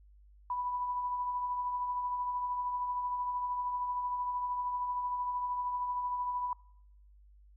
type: tone with tremolo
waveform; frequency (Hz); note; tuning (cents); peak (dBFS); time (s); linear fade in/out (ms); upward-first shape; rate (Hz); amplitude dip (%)
sine; 987.8; B5; 0; -30; 0.5-6.53; 2; triangle; 13; 40
effects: noise-tail reverb RT60 0.8 s tail -25 dB re dry + added 50 Hz sine -56 dBFS peak until 7.56 s